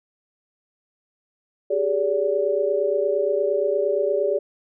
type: tone cluster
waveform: sine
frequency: 388.6 / 417.2 / 575 Hz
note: G4 / G#4 / D5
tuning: -15 / +8 / -37 cents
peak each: -25 / -23 / -22 dBFS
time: 1.7-4.39 s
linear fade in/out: 10 ms
effects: none